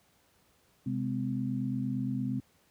sine tone cluster, 129.9 / 206.6 / 255.3 Hz, C3 / G#3 / C4, -12 / -9 / -42 cents, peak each -34 / -35 / -33 dBFS, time 0.86-2.4 s, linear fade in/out 5 ms, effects pink hiss -67 dBFS RMS until 2.7 s + high-pass 60 Hz 12 dB/octave

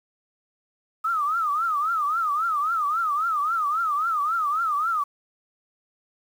sine tone with vibrato, 1256 Hz, D#6, 16 cents sharp, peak -21 dBFS, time 1.04-5.04 s, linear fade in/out 10 ms, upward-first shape triangle, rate 3.7 Hz, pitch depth 190 cents each way, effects 8-bit

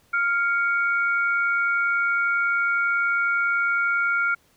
sine tone pair together, 1396.9 / 2235 Hz, F6 / C#7, 0 / +14 cents, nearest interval minor sixth, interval 814 cents, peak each -20 / -27 dBFS, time 0.13-4.35 s, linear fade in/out 10 ms, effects pink hiss -61 dBFS RMS until 4.56 s

